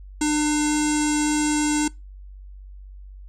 square tone with low-pass filter, 300.3 Hz, D4, 39 cents sharp, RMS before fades -21 dBFS, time 0.21-1.88 s, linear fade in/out 5 ms, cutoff 7800 Hz, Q 6.8, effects noise-tail reverb RT60 0.2 s tail -22 dB re dry + added 48 Hz sine -38 dBFS peak until 3.28 s

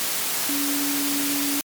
sine tone in noise, 284.4 Hz, C#4, 45 cents sharp, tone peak -25 dBFS, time 0.49-1.6 s, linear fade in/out 0 ms, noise white, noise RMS -25 dBFS, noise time 0-1.61 s, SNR -3 dB, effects high-pass 150 Hz 12 dB/octave + MP3 96 kbps

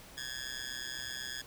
15% pulse tone with amplitude modulation, 1683 Hz, G#6, 23 cents sharp, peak -28 dBFS, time 0.17-1.42 s, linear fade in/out 10 ms, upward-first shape sine, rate 128 Hz, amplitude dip 100%, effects pink hiss -53 dBFS RMS until 1.46 s

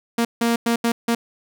sawtooth tone bursts at uneven times, 233.3 Hz, A#3, 2 cents sharp, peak -13 dBFS, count 5, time 0.18-0.25 / 0.41-0.56 / 0.66-0.76 / 0.84-0.92 / 1.08-1.15 s, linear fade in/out 5 ms, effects none

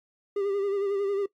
triangle tone with vibrato, 398.9 Hz, G4, 30 cents sharp, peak -23 dBFS, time 0.36-1.26 s, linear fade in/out 5 ms, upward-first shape sine, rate 11 Hz, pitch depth 45 cents each way, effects noise-tail reverb RT60 0.1 s tail -19 dB re dry + AAC 64 kbps

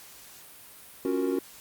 triangle chord, Gb major seventh, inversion second, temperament equal, 277.2 / 349.2 / 370 / 466.2 Hz, Db4 / F4 / Gb4 / Bb4, 0 / 0 / 0 / 0 cents, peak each -27 / -31 / -27 / -31 dBFS, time 1.05-1.39 s, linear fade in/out 2 ms, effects white hiss -49 dBFS RMS until 1.6 s + Opus 48 kbps

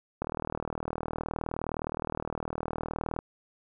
click train, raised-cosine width 1 ms, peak -18 dBFS, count 118, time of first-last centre 0.22-3.19 s, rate 39.4 Hz, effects none

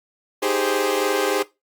sawtooth chord, Ab major seventh, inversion second, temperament equal with one note detuned, 310.1 / 392 / 415.3 / 523.3 Hz, Eb4 / G4 / Ab4 / C5, -6 / 0 / 0 / 0 cents, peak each -25 / -20 / -20 / -21 dBFS, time 0.42-1.43 s, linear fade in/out 10 ms, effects noise-tail reverb RT60 0.2 s tail -17 dB re dry + Opus 48 kbps

